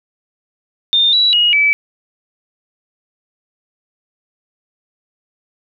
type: tone with pitch steps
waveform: sine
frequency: 3624 / 3918 / 2885 / 2302 Hz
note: A#7 / B7 / F#7 / D7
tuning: -50 / -15 / -44 / -35 cents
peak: -9 dBFS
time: 0.93-1.73 s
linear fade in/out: 0 ms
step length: 200 ms
effects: none